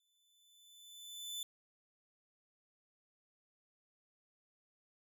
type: tone with exponential growth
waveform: sawtooth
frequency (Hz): 3508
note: A7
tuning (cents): -6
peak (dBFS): -36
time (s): 0-1.43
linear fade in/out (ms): 2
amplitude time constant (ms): 310
effects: none